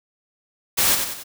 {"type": "noise with echo", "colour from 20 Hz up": "white", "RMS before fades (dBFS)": -18, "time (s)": [0.77, 0.96], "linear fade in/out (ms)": 20, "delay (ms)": 93, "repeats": 3, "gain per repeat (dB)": -6, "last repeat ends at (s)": 1.239, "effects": []}